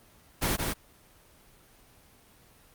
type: noise with echo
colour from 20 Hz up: pink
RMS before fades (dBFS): -27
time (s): 0.41-0.57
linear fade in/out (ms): 20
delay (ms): 170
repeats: 1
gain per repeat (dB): -3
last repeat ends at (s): 0.74
effects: pink hiss -58 dBFS RMS until 2.74 s + Opus 24 kbps